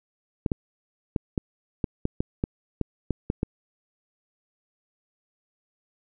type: clicks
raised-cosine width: 3 ms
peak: -11 dBFS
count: 12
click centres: 0.462 / 0.518 / 1.162 / 1.378 / 1.842 / 2.054 / 2.205 / 2.439 / 2.813 / 3.107 / 3.301 / 3.431 s
effects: none